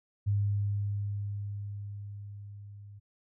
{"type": "tone with level ramp", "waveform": "sine", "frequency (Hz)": 101.7, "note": "G#2", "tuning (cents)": -36, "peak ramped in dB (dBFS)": [-24, -46], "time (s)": [0.26, 3], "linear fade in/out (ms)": 20, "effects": []}